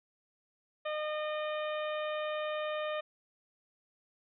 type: harmonic tone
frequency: 610 Hz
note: D#5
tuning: 34 cents flat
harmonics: 1 / 2 / 3 / 4 / 5 / 6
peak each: -34 / -40 / -44 / -46 / -48 / -50 dBFS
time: 0.85-3.01 s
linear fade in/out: 10 ms
effects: none